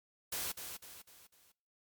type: noise with echo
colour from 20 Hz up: white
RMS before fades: -38 dBFS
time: 0.32-0.52 s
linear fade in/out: 5 ms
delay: 250 ms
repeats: 4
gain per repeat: -7 dB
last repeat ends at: 1.52 s
effects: noise-tail reverb RT60 0.6 s tail -25 dB re dry + MP3 96 kbps